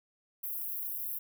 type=high-pass noise; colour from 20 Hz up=white; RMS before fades=-37 dBFS; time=0.43-1.19 s; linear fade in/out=10 ms; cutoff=11000 Hz; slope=96 dB/octave; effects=none